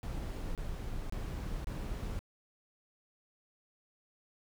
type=noise bursts; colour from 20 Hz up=brown; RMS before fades=-38 dBFS; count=4; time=0.03-2.191 s; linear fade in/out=0 ms; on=520 ms; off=27 ms; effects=none